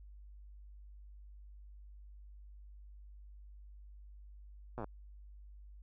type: slowing click train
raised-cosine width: 1 ms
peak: -28 dBFS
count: 8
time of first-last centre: 4.78-4.843 s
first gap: 8 ms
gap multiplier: 1.04
effects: added 50 Hz sine -51 dBFS peak until 5.82 s